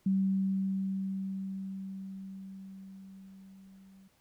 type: tone with level ramp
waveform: sine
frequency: 192.4 Hz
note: G3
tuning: 32 cents flat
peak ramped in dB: -24 to -54 dBFS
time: 0.06-4.08 s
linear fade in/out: 5 ms
effects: pink hiss -69 dBFS RMS until 4.2 s